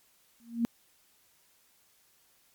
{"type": "tone with exponential growth", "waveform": "sine", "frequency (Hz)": 233.1, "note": "A#3", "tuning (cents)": 0, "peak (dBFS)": -21, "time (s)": [0.4, 0.65], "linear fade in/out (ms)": 0, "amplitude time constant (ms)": 54, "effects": ["white hiss -66 dBFS RMS until 2.54 s", "MP3 96 kbps"]}